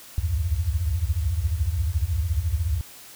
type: tone cluster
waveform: sine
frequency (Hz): 63.9 / 69.4 / 81.2 / 95.2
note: C2 / C#2 / E2 / F#2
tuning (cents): -40 / +3 / -26 / +50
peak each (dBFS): -30 / -29 / -24 / -28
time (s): 0.18-2.81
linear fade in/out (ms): 0
effects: white hiss -45 dBFS RMS until 3.15 s